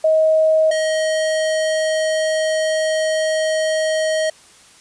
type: tone pair in turn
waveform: sine / square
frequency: 632 / 629.8 Hz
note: D#5 / D#5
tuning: +27 / +21 cents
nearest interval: unison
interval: 6 cents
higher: first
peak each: -11 / -17 dBFS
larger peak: first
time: 0.04-0.71 / 0.71-4.3 s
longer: second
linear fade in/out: 5 ms
effects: white hiss -47 dBFS RMS until 4.8 s + resampled to 22050 Hz